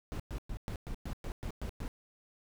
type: noise bursts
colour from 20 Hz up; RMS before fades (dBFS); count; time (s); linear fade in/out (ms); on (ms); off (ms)
brown; -38; 10; 0.12-1.88; 0; 77; 110
effects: none